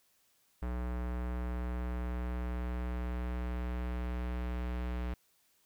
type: tone with low-pass filter sweep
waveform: square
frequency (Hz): 61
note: B1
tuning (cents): -21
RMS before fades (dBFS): -36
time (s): 0.62-5.14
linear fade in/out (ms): 5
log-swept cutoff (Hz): 1600 to 2600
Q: 1
effects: white hiss -71 dBFS RMS until 5.65 s